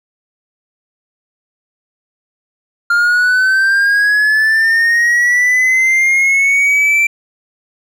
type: linear sweep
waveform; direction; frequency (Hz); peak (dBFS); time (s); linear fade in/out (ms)
triangle; up; 1396.9 to 2349; -7; 2.9-7.07; 5
effects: none